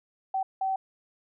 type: tone bursts at uneven times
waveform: sine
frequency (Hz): 767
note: G5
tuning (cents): -38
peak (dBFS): -25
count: 2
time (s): 0.34-0.43 / 0.61-0.76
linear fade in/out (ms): 5
effects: none